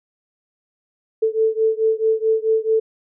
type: beating tone pair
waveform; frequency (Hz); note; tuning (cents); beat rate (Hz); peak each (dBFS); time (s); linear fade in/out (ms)
sine; 440.3 / 444.9; A4 / A4; +1 / +19; 4.6; -18 / -19; 1.22-2.8; 10
effects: none